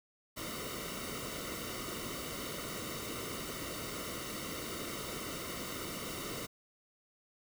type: noise with comb filter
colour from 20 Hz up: pink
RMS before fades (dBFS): -41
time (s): 0.36-6.47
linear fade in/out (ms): 20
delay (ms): 1.2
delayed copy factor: -0.75
effects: none